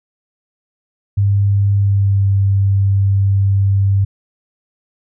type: tone with pitch glide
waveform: sine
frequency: 100.2 to 98.42 Hz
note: G2 to G2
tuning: +38 to +7 cents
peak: -10 dBFS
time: 1.17-4.05 s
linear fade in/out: 10 ms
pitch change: -31 cents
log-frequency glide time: 1.71-2.29 s
effects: none